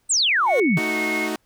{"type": "exponential sweep", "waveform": "sine", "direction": "down", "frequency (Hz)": [8600, 140], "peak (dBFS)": -16, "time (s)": [0.09, 0.79], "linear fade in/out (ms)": 20}
{"type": "tone with exponential growth", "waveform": "15% pulse", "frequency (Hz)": 363.6, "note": "F#4", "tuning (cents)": -30, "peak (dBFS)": -21, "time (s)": [0.23, 0.6], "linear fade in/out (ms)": 2, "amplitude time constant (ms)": 80}
{"type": "tone with pitch glide", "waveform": "sine", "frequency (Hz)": [2217, 2169], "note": ["C#7", "C#7"], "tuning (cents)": [0, -38], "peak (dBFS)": -23, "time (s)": [0.46, 1.29], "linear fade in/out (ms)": 50, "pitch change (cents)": -38, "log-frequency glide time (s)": [0.87, 0.96]}
{"type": "chord", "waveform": "sawtooth", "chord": "D# diminished", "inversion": "second", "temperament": "equal", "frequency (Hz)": [220, 311.1, 370], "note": ["A3", "D#4", "F#4"], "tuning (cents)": [0, 0, 0], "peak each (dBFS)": [-26, -23, -25], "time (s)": [0.77, 1.36], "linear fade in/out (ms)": 2}
{"effects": ["pink hiss -66 dBFS RMS until 1.45 s"]}